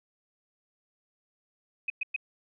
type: tone bursts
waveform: sine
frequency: 2525 Hz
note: D#7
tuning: 25 cents sharp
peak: -27 dBFS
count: 3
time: 1.88-2.163 s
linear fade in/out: 5 ms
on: 21 ms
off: 110 ms
effects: none